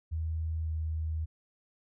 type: tone with pitch glide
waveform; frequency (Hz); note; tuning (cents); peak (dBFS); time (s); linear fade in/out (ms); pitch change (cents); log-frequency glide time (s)
sine; 80.2 to 79.28; E2 to D#2; -47 to +33; -30; 0.11-1.26; 20; -20; 0.63-0.69
effects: none